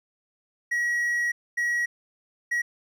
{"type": "tone bursts at uneven times", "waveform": "triangle", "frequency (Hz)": 1912, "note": "A#6", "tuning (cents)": 43, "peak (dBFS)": -21, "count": 3, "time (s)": [[0.71, 1.32], [1.57, 1.86], [2.51, 2.62]], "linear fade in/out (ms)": 10, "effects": []}